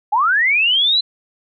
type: linear sweep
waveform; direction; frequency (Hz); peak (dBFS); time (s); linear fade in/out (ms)
sine; up; 784 to 4070; -12; 0.12-1.01; 10
effects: none